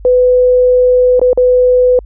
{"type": "tone with dropouts", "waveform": "sine", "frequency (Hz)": 500, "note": "B4", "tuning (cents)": 21, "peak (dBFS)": -5, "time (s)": [0.05, 1.99], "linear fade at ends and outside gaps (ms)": 1, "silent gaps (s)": [[1.195, 1.215], [1.331, 1.375]], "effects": ["added 50 Hz sine -29 dBFS peak until 2.05 s"]}